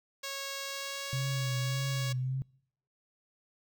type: tone with pitch glide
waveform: 5% pulse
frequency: 550 to 557 Hz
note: C#5 to C#5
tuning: -14 to +8 cents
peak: -25 dBFS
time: 0.23-2.13 s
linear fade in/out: 10 ms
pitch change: +22 cents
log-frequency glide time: 0.61-1.27 s
type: tone with vibrato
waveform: sine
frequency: 130.81 Hz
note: C3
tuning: in tune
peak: -30 dBFS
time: 1.13-2.42 s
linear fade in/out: 0 ms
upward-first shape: triangle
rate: 1.7 Hz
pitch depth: 61 cents each way
effects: noise-tail reverb RT60 0.7 s tail -26 dB re dry